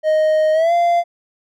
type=tone with pitch glide; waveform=triangle; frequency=622.3 to 690.5 Hz; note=D#5 to F5; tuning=0 to -20 cents; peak=-10 dBFS; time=0.03-1.04 s; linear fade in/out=50 ms; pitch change=+180 cents; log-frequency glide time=0.53-0.73 s; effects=none